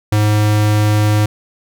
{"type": "tone", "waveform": "square", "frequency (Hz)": 105.6, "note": "G#2", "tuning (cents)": 29, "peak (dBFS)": -11, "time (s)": [0.12, 1.26], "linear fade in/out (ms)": 5, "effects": []}